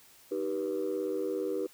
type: chord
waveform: sine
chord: Eb augmented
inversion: none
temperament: just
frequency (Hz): 311.1 / 388.9 / 486.1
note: Eb4 / G4 / B4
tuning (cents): 0 / -14 / -28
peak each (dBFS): -35 / -32 / -33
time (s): 0.31-1.67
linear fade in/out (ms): 10
effects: tanh soft clip ceiling -24 dBFS + white hiss -58 dBFS RMS until 1.73 s